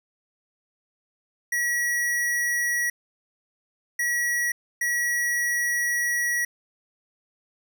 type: tone bursts at uneven times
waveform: square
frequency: 1923 Hz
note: B6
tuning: 47 cents flat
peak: -23 dBFS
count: 3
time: 1.52-2.9 / 3.99-4.52 / 4.81-6.45 s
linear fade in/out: 5 ms
effects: none